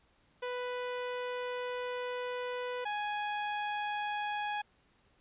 sawtooth tone pair in turn, 495.1 / 832.7 Hz, B4 / G#5, +4 / +4 cents, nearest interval major sixth, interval 900 cents, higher second, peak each -31 / -29 dBFS, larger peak second, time 0.42-2.85 / 2.85-4.62 s, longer first, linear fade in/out 10 ms, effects pink hiss -69 dBFS RMS until 5.2 s + resampled to 8000 Hz

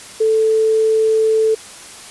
sine tone, 440 Hz, A4, in tune, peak -11 dBFS, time 0.2-1.55 s, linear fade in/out 10 ms, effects white hiss -36 dBFS RMS until 2.1 s + resampled to 24000 Hz

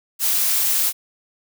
blue noise, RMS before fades -19 dBFS, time 0.19-0.93 s, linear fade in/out 50 ms, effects none

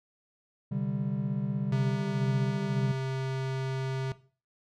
triangle chord, C suspended second, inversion none, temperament just, 130.81 / 147.16 / 196.22 Hz, C3 / D3 / G3, 0 / +4 / +2 cents, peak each -31 dBFS, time 0.71-2.92 s, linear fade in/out 10 ms
square tone, 132.6 Hz, C3, 23 cents sharp, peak -30 dBFS, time 1.72-4.12 s, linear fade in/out 2 ms
effects noise-tail reverb RT60 0.4 s tail -17 dB re dry + low-pass 5000 Hz 12 dB/octave

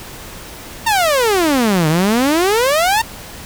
sawtooth exponential two-way sweep, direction down then up, 933 to 150.2 to 933 Hz, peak -8 dBFS, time 0.86-3.02 s, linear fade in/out 10 ms, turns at 1.88 s, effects pink hiss -33 dBFS RMS until 3.45 s

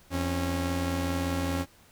sawtooth tone pair together, 85.1 / 273.2 Hz, F2 / C#4, -44 / -25 cents, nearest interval octave + minor sixth, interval 2019 cents, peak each -26 dBFS, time 0.1-1.66 s, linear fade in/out 50 ms, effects pink hiss -58 dBFS RMS until 1.91 s

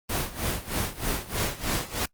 pink noise with tremolo, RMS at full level -26 dBFS, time 0.09-2.06 s, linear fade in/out 10 ms, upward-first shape sine, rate 3.2 Hz, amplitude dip 85%, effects noise-tail reverb RT60 0.1 s tail -24 dB re dry + Opus 24 kbps

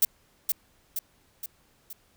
violet noise with echo, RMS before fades -20 dBFS, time 0.02-0.05 s, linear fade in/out 2 ms, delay 470 ms, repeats 4, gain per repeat -5 dB, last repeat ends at 1.93 s, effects pink hiss -64 dBFS RMS until 2.16 s

